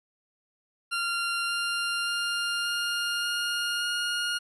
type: tone with pitch steps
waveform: 20% pulse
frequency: 1387 / 1395 / 1403.1 / 1411.2 / 1419.4 / 1427.6 Hz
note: F6 / F6 / F6 / F6 / F6 / F6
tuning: -12 / -2 / +8 / +18 / +28 / +38 cents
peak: -22 dBFS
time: 0.91-4.39 s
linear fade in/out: 20 ms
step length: 580 ms
effects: resampled to 24000 Hz